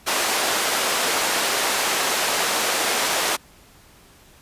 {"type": "band-pass noise", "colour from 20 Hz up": "pink", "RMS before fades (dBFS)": -22, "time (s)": [0.06, 3.37], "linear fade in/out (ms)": 20, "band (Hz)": [510, 12000], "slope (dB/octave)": 12, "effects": ["pink hiss -51 dBFS RMS until 4.41 s", "resampled to 32000 Hz"]}